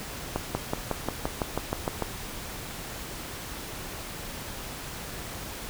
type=accelerating click train; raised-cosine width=1 ms; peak=-12 dBFS; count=11; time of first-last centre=0.36-2.023 s; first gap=190 ms; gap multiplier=0.97; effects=pink hiss -38 dBFS RMS until 5.69 s